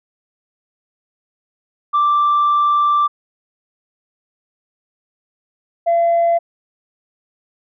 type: tone pair in turn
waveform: sine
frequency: 1174.7 / 680 Hz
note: D6 / F5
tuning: 0 / -46 cents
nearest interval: major sixth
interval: 946 cents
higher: first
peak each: -10 dBFS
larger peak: neither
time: 1.93-3.08 / 5.86-6.39 s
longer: first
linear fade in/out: 20 ms
effects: tanh soft clip ceiling -9 dBFS